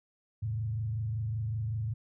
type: tone with frequency modulation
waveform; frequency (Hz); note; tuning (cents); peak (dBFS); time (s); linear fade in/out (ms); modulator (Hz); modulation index
sine; 110; A2; 0; -30; 0.42-1.94; 10; 25.3; 0.59
effects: none